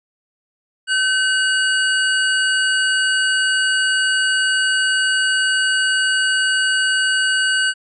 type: tone pair together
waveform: square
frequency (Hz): 1530 / 2892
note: G6 / F#7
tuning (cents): -42 / -40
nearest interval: major seventh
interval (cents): 1102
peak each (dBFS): -17 / -21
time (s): 0.87-7.74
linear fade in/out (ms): 50
effects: resampled to 22050 Hz